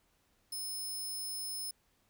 15% pulse tone, 5210 Hz, E8, 21 cents flat, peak -32 dBFS, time 0.52-1.71 s, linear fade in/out 5 ms, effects pink hiss -73 dBFS RMS until 2.09 s

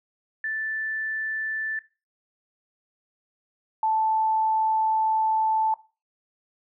sine tone pair in turn, 1760 / 877.9 Hz, A6 / A5, 0 / -4 cents, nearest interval octave, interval 1204 cents, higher first, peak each -26 / -20 dBFS, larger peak second, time 0.44-1.79 / 3.83-5.74 s, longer second, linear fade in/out 2 ms, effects noise-tail reverb RT60 0.3 s tail -18 dB re dry

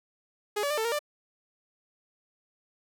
sawtooth tone with pitch steps, 416.9 / 572 / 598 / 443.2 / 466.3 / 592 Hz, G#4 / D5 / D5 / A4 / A#4 / D5, +7 / -46 / +31 / +13 / +1 / +14 cents, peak -23 dBFS, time 0.56-0.992 s, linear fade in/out 10 ms, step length 72 ms, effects none

